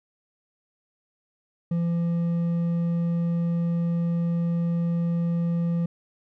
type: tone with hard clipping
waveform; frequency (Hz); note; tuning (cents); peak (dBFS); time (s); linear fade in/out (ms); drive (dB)
triangle; 170; F3; -46; -23; 1.71-5.86; 5; 7
effects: none